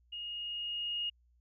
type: tone with level ramp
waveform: sine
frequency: 2861 Hz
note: F7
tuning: 41 cents sharp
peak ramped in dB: -39 to -32 dBFS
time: 0.12-1.1 s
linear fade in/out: 10 ms
effects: added 60 Hz sine -65 dBFS peak until 1.4 s